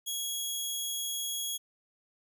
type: tone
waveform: 15% pulse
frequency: 3322 Hz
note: G#7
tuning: in tune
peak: -25 dBFS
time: 0.06-1.58 s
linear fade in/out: 20 ms
effects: none